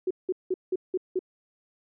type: tone bursts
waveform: sine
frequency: 370 Hz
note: F#4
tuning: in tune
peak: -23 dBFS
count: 6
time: 0.07-1.192 s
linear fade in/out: 5 ms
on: 37 ms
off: 180 ms
effects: none